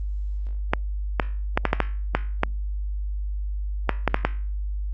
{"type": "clicks", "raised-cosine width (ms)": 0.5, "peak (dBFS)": -3, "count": 12, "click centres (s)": [0.735, 1.198, 1.575, 1.653, 1.731, 1.803, 2.15, 2.434, 3.893, 4.077, 4.144, 4.25], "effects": ["added 50 Hz sine -25 dBFS peak until 4.93 s", "Opus 32 kbps"]}